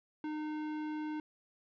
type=tone with tanh clipping; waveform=sine; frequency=305.6 Hz; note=D#4; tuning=31 cents flat; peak=-38 dBFS; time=0.24-1.2 s; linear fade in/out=2 ms; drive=16 dB; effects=none